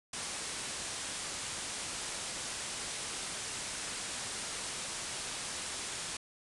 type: low-pass noise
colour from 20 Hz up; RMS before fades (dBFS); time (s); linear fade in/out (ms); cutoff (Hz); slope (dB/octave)
white; -40; 0.13-6.17; 5; 10000; 96
effects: none